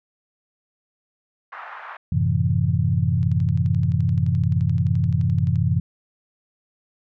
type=band-pass noise; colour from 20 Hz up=white; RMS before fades=-37 dBFS; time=1.52-1.97 s; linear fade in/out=5 ms; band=810 to 1600 Hz; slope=24 dB/octave
type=chord; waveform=sine; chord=F# half-diminished seventh; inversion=none; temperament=equal; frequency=92.5 / 110 / 130.81 / 164.81 Hz; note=F#2 / A2 / C3 / E3; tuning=0 / 0 / 0 / 0 cents; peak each=-22 / -24 / -22 / -23 dBFS; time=2.12-5.8 s; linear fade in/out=5 ms
type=click train; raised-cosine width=0.2 ms; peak=-29 dBFS; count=28; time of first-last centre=3.23-5.558 s; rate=11.6 Hz
effects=none